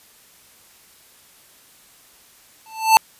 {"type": "tone with exponential growth", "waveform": "square", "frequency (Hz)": 885, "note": "A5", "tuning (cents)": 10, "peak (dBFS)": -6, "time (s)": [2.66, 2.97], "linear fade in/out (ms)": 0, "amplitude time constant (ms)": 66, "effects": ["white hiss -51 dBFS RMS until 3.19 s", "resampled to 32000 Hz"]}